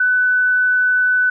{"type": "tone", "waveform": "sine", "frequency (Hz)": 1498, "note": "F#6", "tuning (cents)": 21, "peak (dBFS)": -12, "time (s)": [0, 1.3], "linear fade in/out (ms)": 5, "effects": []}